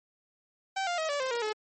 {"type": "tone with pitch steps", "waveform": "sawtooth", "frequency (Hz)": [773, 700.7, 635.2, 575.8, 521.9, 473.1, 428.8], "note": ["G5", "F5", "D#5", "D5", "C5", "A#4", "A4"], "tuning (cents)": [-24, 6, 36, -34, -4, 26, -45], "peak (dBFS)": -25, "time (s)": [0.76, 1.53], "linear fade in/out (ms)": 10, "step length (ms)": 110, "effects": ["low-pass 10000 Hz 12 dB/octave", "MP3 32 kbps"]}